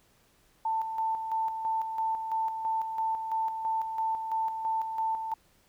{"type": "tone with tremolo", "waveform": "sine", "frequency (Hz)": 890, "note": "A5", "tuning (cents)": 20, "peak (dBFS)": -26, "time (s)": [0.65, 5.34], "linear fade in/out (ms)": 5, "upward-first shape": "square", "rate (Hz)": 3, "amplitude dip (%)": 50, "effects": ["pink hiss -65 dBFS RMS until 5.68 s"]}